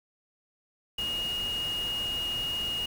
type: tone in noise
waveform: sine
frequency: 2864 Hz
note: F7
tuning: 43 cents sharp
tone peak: -29 dBFS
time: 0.98-2.86 s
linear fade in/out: 5 ms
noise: pink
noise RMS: -41 dBFS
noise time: 0.98-2.86 s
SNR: +9 dB
effects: none